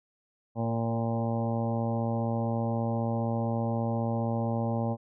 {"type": "harmonic tone with a mistuned harmonic", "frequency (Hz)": 115, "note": "A#2", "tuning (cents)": -23, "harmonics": [1, 2, 3, 4, 5, 6, 7, 8, 9], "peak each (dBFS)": [-30, -31, -41, -39, -35, -43, -37, -45, -47], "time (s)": [0.55, 4.97], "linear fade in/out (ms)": 50, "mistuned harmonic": 4, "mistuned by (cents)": 15, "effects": []}